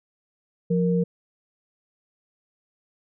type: tone pair together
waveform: sine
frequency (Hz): 175.02 / 466.2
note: F3 / A#4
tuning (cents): +4 / 0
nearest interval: octave + perfect fourth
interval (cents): 1696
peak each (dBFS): -20 / -24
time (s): 0.7-1.04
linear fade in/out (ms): 10
effects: none